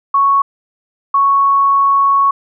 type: tone pair in turn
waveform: sine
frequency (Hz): 1108.7 / 1108.7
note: C#6 / C#6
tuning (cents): 0 / 0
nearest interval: unison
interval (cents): 0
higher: neither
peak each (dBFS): -8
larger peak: neither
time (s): 0.14-0.42 / 1.14-2.31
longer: second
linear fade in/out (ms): 5
effects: none